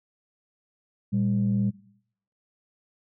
sine tone pair together, 116.54 / 198.77 Hz, A#2 / G3, 0 / +24 cents, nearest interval major sixth, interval 924 cents, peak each -25 / -22 dBFS, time 1.12-1.71 s, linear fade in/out 20 ms, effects noise-tail reverb RT60 0.7 s tail -21 dB re dry + tanh soft clip ceiling -16 dBFS

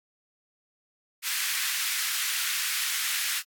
pink high-pass noise, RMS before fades -29 dBFS, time 1.22-3.43 s, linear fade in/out 50 ms, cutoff 1600 Hz, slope 24 dB/octave, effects AAC 64 kbps

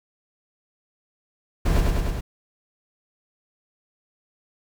brown noise with echo, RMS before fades -20 dBFS, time 1.65-1.81 s, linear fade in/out 10 ms, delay 100 ms, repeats 4, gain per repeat -2 dB, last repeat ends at 2.21 s, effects none

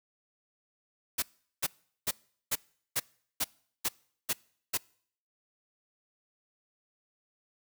white noise bursts, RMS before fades -29 dBFS, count 9, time 1.18-4.776 s, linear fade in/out 10 ms, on 44 ms, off 400 ms, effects noise-tail reverb RT60 0.6 s tail -25 dB re dry

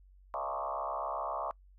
sine tone with frequency modulation, 880 Hz, A5, in tune, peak -33 dBFS, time 0.34-1.51 s, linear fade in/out 0 ms, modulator 67.6 Hz, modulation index 4.6, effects noise-tail reverb RT60 0.1 s tail -24 dB re dry + added 47 Hz sine -56 dBFS peak until 1.78 s

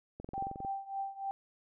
click train, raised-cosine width 2 ms, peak -30 dBFS, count 11, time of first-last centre 0.2-0.648 s, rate 22.3 Hz
sine tone with tremolo, 784 Hz, G5, in tune, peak -32 dBFS, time 0.34-1.31 s, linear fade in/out 0 ms, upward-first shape triangle, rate 3.4 Hz, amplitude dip 90%
effects none

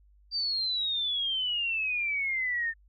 sine exponential sweep, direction down, 4699 to 1800 Hz, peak -27 dBFS, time 0.31-2.74 s, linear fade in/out 50 ms, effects added 50 Hz sine -57 dBFS peak until 2.88 s

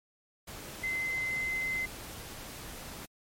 sine tone in noise, 2059 Hz, C7, 28 cents flat, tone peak -30 dBFS, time 0.83-1.86 s, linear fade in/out 10 ms, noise pink, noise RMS -44 dBFS, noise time 0.47-3.06 s, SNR +11 dB, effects MP3 64 kbps

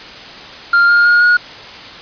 triangle tone with pitch steps, 1396.9 / 1412.3 / 1427.9 / 1443.7 Hz, F6 / F6 / F6 / F#6, 0 / +19 / +38 / -43 cents, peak -5 dBFS, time 0.73-1.37 s, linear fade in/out 5 ms, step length 160 ms, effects white hiss -32 dBFS RMS until 2.01 s + resampled to 11025 Hz

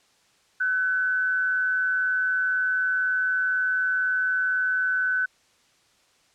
sine tone with amplitude modulation, 1509 Hz, F#6, 34 cents sharp, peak -19 dBFS, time 0.6-5.26 s, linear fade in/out 10 ms, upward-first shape sine, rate 160 Hz, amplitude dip 45%, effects white hiss -62 dBFS RMS until 6.34 s + low-pass 7000 Hz 12 dB/octave

